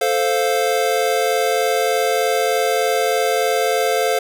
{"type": "chord", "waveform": "square", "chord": "F major", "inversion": "first", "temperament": "equal", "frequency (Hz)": [440, 523.3, 698.5], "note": ["A4", "C5", "F5"], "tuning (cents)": [0, 0, 0], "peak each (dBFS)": -21, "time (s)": [0.01, 4.19], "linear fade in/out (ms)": 5, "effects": []}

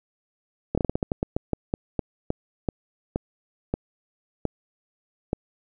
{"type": "slowing click train", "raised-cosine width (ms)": 2, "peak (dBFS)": -10, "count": 19, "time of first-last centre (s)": [0.75, 5.331], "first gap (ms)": 26, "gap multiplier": 1.23, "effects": []}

